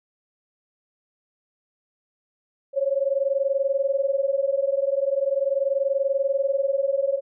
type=tone pair together; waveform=sine; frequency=539.6 / 560 Hz; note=C#5 / C#5; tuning=-47 / +18 cents; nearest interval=minor second; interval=65 cents; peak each=-23 dBFS; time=2.73-7.21 s; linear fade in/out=50 ms; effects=none